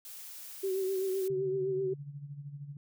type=noise; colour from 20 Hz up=blue; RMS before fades=-46 dBFS; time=0.05-1.28 s; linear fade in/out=2 ms
type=tone with vibrato; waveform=sine; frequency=381.5 Hz; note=G4; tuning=47 cents flat; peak=-29 dBFS; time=0.63-1.94 s; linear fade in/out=10 ms; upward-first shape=triangle; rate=7.8 Hz; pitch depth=48 cents each way
type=tone with tremolo; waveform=sine; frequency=143.1 Hz; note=D3; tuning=45 cents flat; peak=-38 dBFS; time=1.3-2.77 s; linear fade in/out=2 ms; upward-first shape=sine; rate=13 Hz; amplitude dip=65%
effects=none

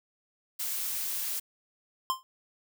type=noise; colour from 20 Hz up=blue; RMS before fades=-33 dBFS; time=0.59-1.4 s; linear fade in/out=10 ms
type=tone with exponential decay; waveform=square; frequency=1046.5 Hz; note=C6; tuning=in tune; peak=-23 dBFS; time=2.1-2.23 s; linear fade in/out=0 ms; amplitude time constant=28 ms
effects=none

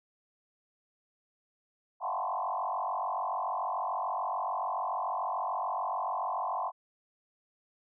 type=tone with frequency modulation; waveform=sine; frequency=880 Hz; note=A5; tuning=in tune; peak=-30 dBFS; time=2-6.72 s; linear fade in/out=50 ms; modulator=46.9 Hz; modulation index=4.4; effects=none

